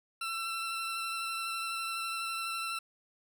20% pulse tone with vibrato, 1343 Hz, E6, 32 cents sharp, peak -29 dBFS, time 0.21-2.79 s, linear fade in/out 5 ms, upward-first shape sine, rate 12 Hz, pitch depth 13 cents each way, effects none

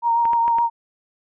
sine tone with vibrato, 932.3 Hz, A#5, in tune, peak -15 dBFS, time 0.02-0.7 s, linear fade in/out 50 ms, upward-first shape triangle, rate 7.1 Hz, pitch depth 26 cents each way
clicks, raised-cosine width 0.5 ms, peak -17 dBFS, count 4, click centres 0.254 / 0.333 / 0.48 / 0.585 s
effects none

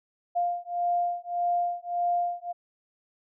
sine beating tone pair, 700 / 701.7 Hz, F5 / F5, +4 / +8 cents, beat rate 1.7 Hz, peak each -28 dBFS, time 0.35-2.53 s, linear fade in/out 20 ms, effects none

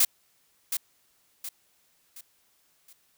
blue noise with echo, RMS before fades -20 dBFS, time 0-0.05 s, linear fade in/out 5 ms, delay 720 ms, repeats 4, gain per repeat -8 dB, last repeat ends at 2.93 s, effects white hiss -67 dBFS RMS until 3.17 s

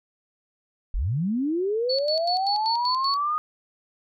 sine linear sweep, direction up, 30.87 to 1244.5 Hz, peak -22 dBFS, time 0.94-3.38 s, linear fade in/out 0 ms
sine tone with tremolo, 4435 Hz, C#8, in tune, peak -24 dBFS, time 1.89-3.17 s, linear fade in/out 10 ms, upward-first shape square, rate 5.2 Hz, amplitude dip 80%
effects none

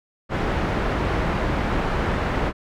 pink low-pass noise, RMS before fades -23 dBFS, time 0.29-2.53 s, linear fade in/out 50 ms, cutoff 1800 Hz, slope 12 dB/octave, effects none

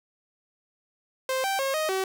sawtooth tone with pitch steps, 523 / 780 / 541 / 624 / 380.8 Hz, C5 / G5 / C#5 / D#5 / F#4, -1 / -9 / -42 / +5 / +50 cents, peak -21 dBFS, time 1.29-2.04 s, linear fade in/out 2 ms, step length 150 ms, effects none

